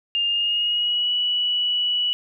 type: tone with pitch glide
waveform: sine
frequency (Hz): 2813 to 2944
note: F7 to F#7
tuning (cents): +12 to -9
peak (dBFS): -19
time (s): 0.15-2.13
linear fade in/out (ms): 0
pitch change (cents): +79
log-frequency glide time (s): 0.27-1.12
effects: none